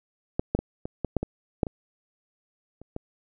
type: clicks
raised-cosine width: 2 ms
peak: -10 / -8 / -16 / -19 / -13 / -9 / -15 / -8 / -19 / -30 / -19 dBFS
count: 11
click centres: 0.395 / 0.55 / 0.59 / 0.855 / 1.047 / 1.167 / 1.23 / 1.632 / 1.668 / 2.816 / 2.964 s
effects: none

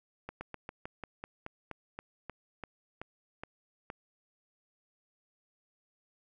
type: slowing click train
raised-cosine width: 0.5 ms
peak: -25 dBFS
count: 15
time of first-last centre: 0.29-3.901 s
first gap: 120 ms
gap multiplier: 1.11
effects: none

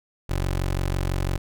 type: tone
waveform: 20% pulse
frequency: 46 Hz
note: F#1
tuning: 9 cents flat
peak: -18 dBFS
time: 0.29-1.38 s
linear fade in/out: 10 ms
effects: none

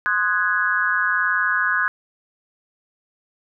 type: chord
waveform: sine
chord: Ab dominant seventh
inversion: first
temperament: equal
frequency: 1046.5 / 1244.5 / 1480 / 1661.2 Hz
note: C6 / Eb6 / Gb6 / Ab6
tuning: 0 / 0 / 0 / 0 cents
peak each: -27 / -26 / -21 / -21 dBFS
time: 0.06-1.88 s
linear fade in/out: 0 ms
effects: none

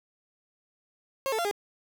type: tone with pitch steps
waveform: 30% pulse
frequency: 540 / 440.2 / 688 / 408.4 Hz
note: C#5 / A4 / F5 / G#4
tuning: -45 / +1 / -26 / -29 cents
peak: -24 dBFS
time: 1.26-1.512 s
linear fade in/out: 0 ms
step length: 63 ms
effects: none

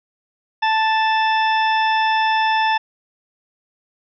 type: harmonic tone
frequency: 880 Hz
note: A5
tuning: in tune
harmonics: 1 / 2 / 3 / 4 / 6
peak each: -16 / -22 / -26 / -28 / -32 dBFS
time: 0.62-2.78 s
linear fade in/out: 10 ms
effects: none

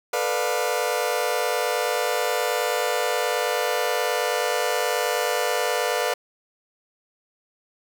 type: chord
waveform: sawtooth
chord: B half-diminished seventh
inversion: third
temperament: just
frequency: 444.5 / 493.9 / 592.7 / 711.2 Hz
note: A4 / B4 / D5 / F5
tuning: +18 / 0 / +16 / +31 cents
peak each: -25 / -22 / -24 / -24 dBFS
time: 0.13-6.14 s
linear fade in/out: 5 ms
effects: none

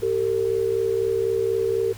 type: tone pair together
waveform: sine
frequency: 388.9 / 452.9 Hz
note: G4 / A#4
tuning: -14 / -50 cents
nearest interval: minor third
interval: 264 cents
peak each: -23 / -22 dBFS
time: 0.02-1.93 s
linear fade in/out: 10 ms
effects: added 105 Hz sine -38 dBFS peak until 1.97 s + pink hiss -44 dBFS RMS until 1.97 s

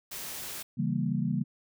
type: noise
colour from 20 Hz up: white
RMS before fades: -39 dBFS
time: 0.11-0.63 s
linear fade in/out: 10 ms
type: chord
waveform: sine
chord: C# diminished seventh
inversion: none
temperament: equal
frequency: 138.59 / 164.81 / 196 / 233.1 Hz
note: C#3 / E3 / G3 / Bb3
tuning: 0 / 0 / 0 / 0 cents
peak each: -32 dBFS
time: 0.77-1.44 s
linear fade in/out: 20 ms
effects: none

